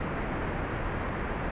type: low-pass noise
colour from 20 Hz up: pink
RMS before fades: -32 dBFS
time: 0-1.51 s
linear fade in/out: 5 ms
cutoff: 2100 Hz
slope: 24 dB/octave
effects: resampled to 8000 Hz